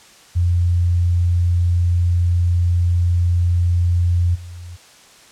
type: tone with level steps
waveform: sine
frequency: 87.31 Hz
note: F2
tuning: in tune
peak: -13 / -31 dBFS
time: 0.35-4.77 s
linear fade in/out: 20 ms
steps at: 4.34 s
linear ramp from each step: 20 ms
effects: white hiss -46 dBFS RMS until 5.31 s + low-pass 8000 Hz 12 dB/octave